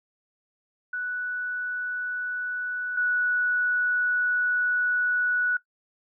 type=tone pair in turn; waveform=sine; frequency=1480 / 1472.9 Hz; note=F#6 / F#6; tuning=0 / -8 cents; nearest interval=unison; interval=8 cents; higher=first; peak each=-27 / -21 dBFS; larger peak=second; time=0.93-2.97 / 2.97-5.57 s; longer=second; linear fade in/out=5 ms; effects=noise-tail reverb RT60 0.1 s tail -17 dB re dry